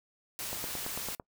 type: noise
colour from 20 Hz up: white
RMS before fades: -38 dBFS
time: 0.39-1.15 s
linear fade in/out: 0 ms
type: click train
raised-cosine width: 1 ms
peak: -24 dBFS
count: 7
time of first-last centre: 0.53-1.198 s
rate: 8.98 Hz
effects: noise-tail reverb RT60 0.1 s tail -25 dB re dry